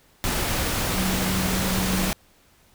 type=tone in noise; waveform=sine; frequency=187.6 Hz; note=F#3; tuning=24 cents sharp; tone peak=-25 dBFS; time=0.94-2.1 s; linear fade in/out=0 ms; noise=pink; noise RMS=-25 dBFS; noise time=0.24-2.13 s; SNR=-3 dB; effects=pink hiss -58 dBFS RMS until 2.74 s